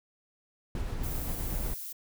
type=noise with tremolo; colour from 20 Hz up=brown; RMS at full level=-32 dBFS; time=0.75-1.74 s; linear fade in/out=2 ms; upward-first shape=sine; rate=7.9 Hz; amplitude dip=25%
type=noise; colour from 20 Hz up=violet; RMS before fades=-40 dBFS; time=1.03-1.93 s; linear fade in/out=10 ms
effects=none